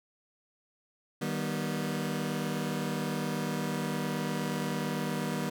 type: chord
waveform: sawtooth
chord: Eb augmented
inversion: none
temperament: just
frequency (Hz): 155.56 / 194.45 / 243.1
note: Eb3 / G3 / B3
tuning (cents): 0 / -14 / -27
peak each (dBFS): -31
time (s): 1.21-5.5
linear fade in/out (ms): 10
effects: none